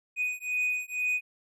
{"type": "beating tone pair", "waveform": "triangle", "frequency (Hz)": [2487, 2489.1], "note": ["D#7", "D#7"], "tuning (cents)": [-1, 0], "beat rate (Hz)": 2.1, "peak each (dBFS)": -29, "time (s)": [0.16, 1.21], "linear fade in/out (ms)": 50, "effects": []}